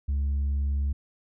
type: tone with tanh clipping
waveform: triangle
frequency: 70.2 Hz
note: C#2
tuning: 22 cents sharp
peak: -24 dBFS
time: 0.08-0.93 s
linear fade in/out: 10 ms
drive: 7 dB
effects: none